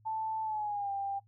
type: tone with pitch glide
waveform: sine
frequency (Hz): 880 to 793.1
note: A5 to G5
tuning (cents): 0 to +20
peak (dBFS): -32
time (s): 0.05-1.2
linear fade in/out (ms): 20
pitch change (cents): -180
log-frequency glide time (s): 0.43-0.91
effects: noise-tail reverb RT60 0.1 s tail -20 dB re dry + added 107 Hz sine -61 dBFS peak until 1.27 s